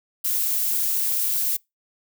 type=noise; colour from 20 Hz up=violet; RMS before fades=-23 dBFS; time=0.24-1.57 s; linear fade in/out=10 ms; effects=noise-tail reverb RT60 0.2 s tail -25 dB re dry